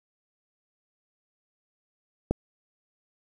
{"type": "click", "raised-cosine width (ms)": 2, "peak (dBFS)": -10, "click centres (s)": 2.31, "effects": ["8-bit"]}